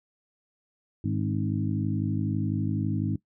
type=harmonic tone with a mistuned harmonic; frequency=52 Hz; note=G#1; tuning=3 cents sharp; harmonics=2 / 3 / 4 / 5 / 6; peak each=-29 / -31 / -32 / -33 / -34 dBFS; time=1.04-3.16 s; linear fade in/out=5 ms; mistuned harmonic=5; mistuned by=+40 cents; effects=noise-tail reverb RT60 0.1 s tail -19 dB re dry